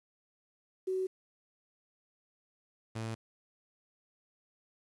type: tone pair in turn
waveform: sine / sawtooth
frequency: 375.5 / 112.64 Hz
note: F#4 / A2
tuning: +26 / +41 cents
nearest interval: octave + major sixth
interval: 2085 cents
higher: first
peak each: -30 / -32 dBFS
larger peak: first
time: 0.87-1.07 / 2.95-3.15 s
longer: neither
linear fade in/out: 10 ms
effects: resampled to 24000 Hz + 10-bit

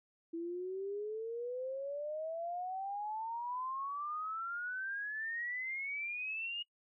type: exponential sweep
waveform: sine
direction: up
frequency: 328.9 to 2880 Hz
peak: -37 dBFS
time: 0.33-6.63 s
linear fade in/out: 10 ms
effects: noise-tail reverb RT60 0.1 s tail -22 dB re dry

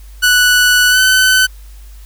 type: tone with pitch glide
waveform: sawtooth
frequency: 1480 to 1514.6 Hz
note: F#6 to F#6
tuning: 0 to +40 cents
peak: -4 dBFS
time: 0.22-1.47 s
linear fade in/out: 20 ms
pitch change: +40 cents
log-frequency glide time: 0.89-1 s
effects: added 50 Hz sine -32 dBFS peak until 2.05 s + white hiss -47 dBFS RMS until 2.05 s

